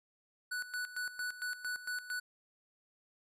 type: tone with tremolo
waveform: square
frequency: 1482 Hz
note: F#6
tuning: 2 cents sharp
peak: -36 dBFS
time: 0.51-2.2 s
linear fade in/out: 10 ms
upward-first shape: square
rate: 4.4 Hz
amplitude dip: 75%
effects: resampled to 32000 Hz